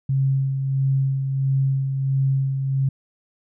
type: tone with tremolo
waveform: sine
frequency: 135.2 Hz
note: C#3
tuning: 43 cents flat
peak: -16 dBFS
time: 0.09-2.89 s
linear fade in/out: 5 ms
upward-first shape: sine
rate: 1.5 Hz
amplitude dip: 45%
effects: none